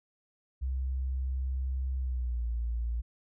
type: tone with pitch glide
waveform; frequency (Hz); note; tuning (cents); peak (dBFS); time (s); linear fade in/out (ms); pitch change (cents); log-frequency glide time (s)
sine; 65.2 to 58.09; C2 to A#1; -5 to -5; -29; 0.61-3.02; 20; -200; 1.97-2.46
effects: none